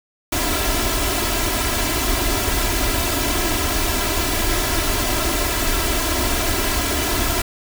pink noise with comb filter, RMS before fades -20 dBFS, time 0.32-7.42 s, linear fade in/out 5 ms, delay 3 ms, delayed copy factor +0.85, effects none

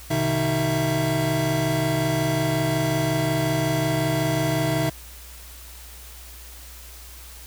square tone cluster, 126.2 / 151.7 / 314.6 / 664 Hz, B2 / D#3 / D#4 / E5, +38 / -44 / +19 / +12 cents, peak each -27 dBFS, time 0.1-4.9 s, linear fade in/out 10 ms, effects added 60 Hz sine -42 dBFS peak until 7.46 s + white hiss -44 dBFS RMS until 7.46 s

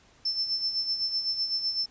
sine tone with tremolo, 5310 Hz, E8, 12 cents sharp, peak -24 dBFS, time 0.25-1.86 s, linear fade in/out 5 ms, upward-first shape sine, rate 7.9 Hz, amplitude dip 60%, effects pink hiss -59 dBFS RMS until 1.9 s + resampled to 16000 Hz

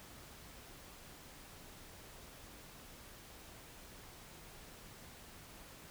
silence, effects pink hiss -55 dBFS RMS until 5.9 s

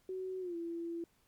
sine tone with pitch glide, 374.2 to 337.2 Hz, F#4 to E4, +20 to +39 cents, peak -37 dBFS, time 0.09-1.04 s, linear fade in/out 2 ms, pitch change -181 cents, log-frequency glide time 0.4-0.56 s, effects pink hiss -72 dBFS RMS until 1.27 s + MP3 96 kbps

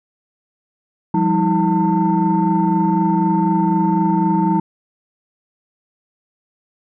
sine tone cluster, 173.3 / 197.3 / 320.6 / 899 Hz, F3 / G3 / E4 / A5, -13 / +11 / -48 / +37 cents, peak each -18 dBFS, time 1.14-4.6 s, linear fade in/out 5 ms, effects tanh soft clip ceiling -6 dBFS

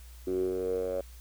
10% pulse tone with band-pass filter sweep, 92.5 Hz, F#2, in tune, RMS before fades -31 dBFS, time 0.27-1.01 s, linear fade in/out 5 ms, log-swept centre 340 to 560 Hz, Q 7.8, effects added 60 Hz sine -46 dBFS peak until 1.2 s + white hiss -57 dBFS RMS until 1.2 s

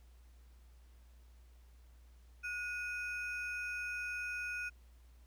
triangle ring-modulated tone, 1975.5 Hz, B6, in tune, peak -33 dBFS, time 2.43-4.7 s, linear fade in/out 20 ms, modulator 525 Hz, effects added 60 Hz sine -57 dBFS peak until 5.26 s + pink hiss -72 dBFS RMS until 5.26 s

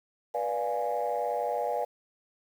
sine chord, B diminished seventh, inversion none, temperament equal with one note detuned, 488.2 / 587.3 / 698.5 / 830.6 Hz, B4 / D5 / F5 / Ab5, -20 / 0 / 0 / 0 cents, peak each -32 dBFS, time 0.34-1.85 s, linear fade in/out 10 ms, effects tanh soft clip ceiling -20 dBFS + 9-bit

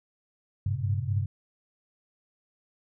sine tone cluster, 97.2 / 101.2 / 112.7 / 134.1 Hz, G2 / G#2 / A2 / C3, -14 / -44 / +42 / +43 cents, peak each -29 / -31 / -34 / -32 dBFS, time 0.66-1.26 s, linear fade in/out 5 ms, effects none

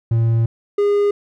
triangle tone pair in turn, 114.6 / 408.4 Hz, A#2 / G#4, -29 / -29 cents, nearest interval octave + minor seventh, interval 2200 cents, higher second, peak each -11 dBFS, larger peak neither, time 0.11-0.46 / 0.78-1.11 s, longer first, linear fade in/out 5 ms, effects none

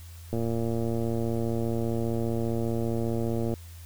click train, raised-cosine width 2 ms, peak -17 dBFS, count 370, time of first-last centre 0.33-3.539 s, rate 115 Hz, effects added 84 Hz sine -42 dBFS peak until 3.85 s + white hiss -53 dBFS RMS until 3.85 s

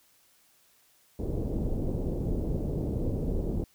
pink low-pass noise, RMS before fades -30 dBFS, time 1.19-3.64 s, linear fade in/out 2 ms, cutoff 490 Hz, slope 24 dB/octave, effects white hiss -64 dBFS RMS until 3.74 s

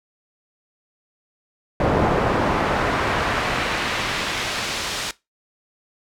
brown noise with band-pass filter sweep, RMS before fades -22 dBFS, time 1.8-5.11 s, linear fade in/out 2 ms, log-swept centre 650 to 5400 Hz, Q 0.78, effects noise-tail reverb RT60 0.2 s tail -19 dB re dry

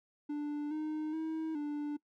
triangle tone with pitch steps, 294.4 / 308.3 / 318.8 / 294.2 Hz, D4 / D#4 / D#4 / D4, +4 / -16 / +42 / +3 cents, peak -32 dBFS, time 0.29-1.97 s, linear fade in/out 10 ms, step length 420 ms, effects noise-tail reverb RT60 0.1 s tail -22 dB re dry

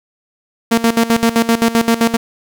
sawtooth tone with tremolo, 230 Hz, A#3, 23 cents flat, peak -5 dBFS, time 0.71-2.17 s, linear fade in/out 10 ms, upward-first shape square, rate 7.7 Hz, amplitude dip 80%, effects none

